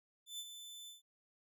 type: tone with ADSR envelope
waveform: sawtooth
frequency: 3520 Hz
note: A7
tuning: in tune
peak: -38 dBFS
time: 0.26-1.02 s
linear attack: 130 ms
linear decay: 48 ms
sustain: -8 dB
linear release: 140 ms
effects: none